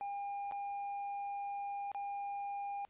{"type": "tone with dropouts", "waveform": "triangle", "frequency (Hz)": 805, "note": "G5", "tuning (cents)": 46, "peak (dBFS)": -36, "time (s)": [0.01, 2.85], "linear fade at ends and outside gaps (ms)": 0, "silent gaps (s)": [[0.512, 0.521], [1.917, 1.947]], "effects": ["pink hiss -74 dBFS RMS until 2.89 s", "resampled to 8000 Hz"]}